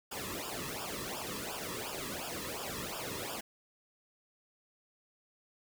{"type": "noise with flanger", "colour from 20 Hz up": "pink", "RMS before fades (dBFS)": -40, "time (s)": [0.11, 3.41], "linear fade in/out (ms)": 10, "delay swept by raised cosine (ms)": [0.48, 1.37], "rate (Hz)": 2.8, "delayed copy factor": -0.9, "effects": []}